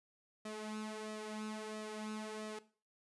sawtooth tone with flanger, 215.1 Hz, A3, 39 cents flat, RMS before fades -44 dBFS, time 0.45-2.59 s, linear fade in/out 5 ms, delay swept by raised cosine 1.6 to 3.9 ms, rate 1.5 Hz, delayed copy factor +0.65, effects noise-tail reverb RT60 0.4 s tail -17 dB re dry + resampled to 24000 Hz

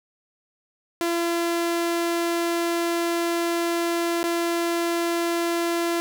sawtooth tone with dropouts, 340 Hz, F4, 46 cents flat, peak -18 dBFS, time 1.01-6 s, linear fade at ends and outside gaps 0 ms, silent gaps 4.23-4.24 s, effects none

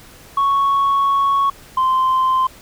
sine tone pair in turn, 1108.7 / 1040.4 Hz, C#6 / C6, 0 / -10 cents, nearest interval minor second, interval 110 cents, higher first, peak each -11 dBFS, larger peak neither, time 0.37-1.5 / 1.77-2.47 s, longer first, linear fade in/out 5 ms, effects tanh soft clip ceiling -11 dBFS + pink hiss -43 dBFS RMS until 2.61 s

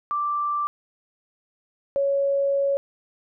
sine tone pair in turn, 1174.7 / 556.3 Hz, D6 / C#5, 0 / +6 cents, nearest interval octave + minor second, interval 1294 cents, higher first, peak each -22 / -19 dBFS, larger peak second, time 0.11-0.67 / 1.96-2.77 s, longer second, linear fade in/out 0 ms, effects none

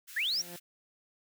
white high-pass noise, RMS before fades -48 dBFS, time 0.07-0.6 s, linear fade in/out 20 ms, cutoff 1300 Hz, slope 48 dB/octave
15% pulse tone with exponential growth, 174.61 Hz, F3, in tune, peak -36 dBFS, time 0.1-0.56 s, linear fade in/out 2 ms, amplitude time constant 100 ms
sine linear sweep, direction up, 1564 to 5850 Hz, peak -28 dBFS, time 0.16-0.42 s, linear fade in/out 10 ms
effects none

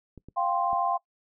clicks, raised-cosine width 3 ms, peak -31 dBFS, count 3, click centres 0.177 / 0.286 / 0.731 s
sine chord, F suspended second, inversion none, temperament just, 698.5 / 785.8 / 1047.7 Hz, F5 / G5 / C6, 0 / +4 / +2 cents, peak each -28 dBFS, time 0.36-0.98 s, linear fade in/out 20 ms
effects noise-tail reverb RT60 0.1 s tail -21 dB re dry

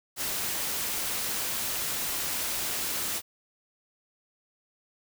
white noise, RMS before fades -31 dBFS, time 0.16-3.22 s, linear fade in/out 50 ms, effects none

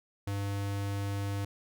square tone, 100 Hz, G2, 35 cents sharp, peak -32 dBFS, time 0.27-1.45 s, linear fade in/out 5 ms, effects none

